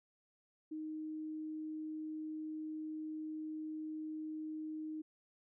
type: tone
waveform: sine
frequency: 311.1 Hz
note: D#4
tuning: in tune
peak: -40 dBFS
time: 0.71-5.02 s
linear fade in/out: 10 ms
effects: none